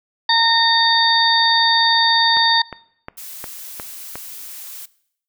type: harmonic tone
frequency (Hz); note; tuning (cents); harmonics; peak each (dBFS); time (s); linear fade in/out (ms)
917; A#5; -29; 1 / 2 / 4 / 5; -17 / -19 / -17 / -18; 0.29-2.62; 5
type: click train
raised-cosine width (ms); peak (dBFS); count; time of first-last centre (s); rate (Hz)
0.5; -14; 6; 2.37-4.156; 2.8
type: noise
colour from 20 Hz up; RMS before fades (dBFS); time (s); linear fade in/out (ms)
blue; -34; 3.17-4.86; 10
effects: noise-tail reverb RT60 0.7 s tail -20 dB re dry